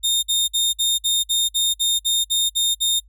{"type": "tone bursts", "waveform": "sawtooth", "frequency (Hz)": 3660, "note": "A#7", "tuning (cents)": -32, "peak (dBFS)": -14, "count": 12, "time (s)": [0.03, 3.002], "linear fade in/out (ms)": 20, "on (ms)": 200, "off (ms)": 52, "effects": ["noise-tail reverb RT60 0.1 s tail -24 dB re dry", "added 50 Hz sine -47 dBFS peak until 3.08 s"]}